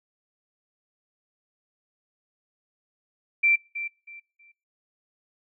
sine tone with echo, 2349 Hz, D7, in tune, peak -17 dBFS, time 3.43-3.56 s, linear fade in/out 10 ms, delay 320 ms, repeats 3, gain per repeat -12 dB, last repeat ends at 4.52 s, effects noise-tail reverb RT60 0.5 s tail -26 dB re dry

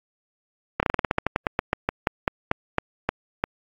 slowing click train, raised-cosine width 0.5 ms, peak -5 dBFS, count 21, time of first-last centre 0.8-3.44 s, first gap 29 ms, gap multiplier 1.14, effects AAC 64 kbps

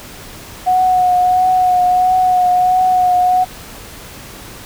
sine tone with vibrato, 732 Hz, F#5, 19 cents flat, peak -9 dBFS, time 0.66-3.45 s, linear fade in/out 20 ms, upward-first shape triangle, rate 1.5 Hz, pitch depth 26 cents each way, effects pink hiss -34 dBFS RMS until 4.65 s

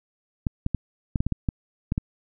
clicks, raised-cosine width 5 ms, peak -11 dBFS, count 10, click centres 0.468 / 0.664 / 0.747 / 1.158 / 1.205 / 1.266 / 1.323 / 1.488 / 1.921 / 1.979 s, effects none

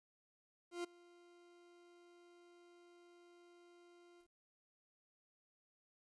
40% pulse tone with ADSR envelope, 348.4 Hz, F4, 4 cents flat, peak -38 dBFS, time 0.71-4.28 s, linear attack 130 ms, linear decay 10 ms, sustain -24 dB, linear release 84 ms, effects resampled to 22050 Hz + 13-bit

